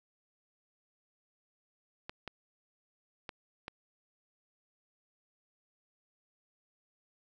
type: clicks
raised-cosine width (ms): 0.3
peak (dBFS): -24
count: 4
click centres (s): 2.095 / 2.277 / 3.292 / 3.681
effects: none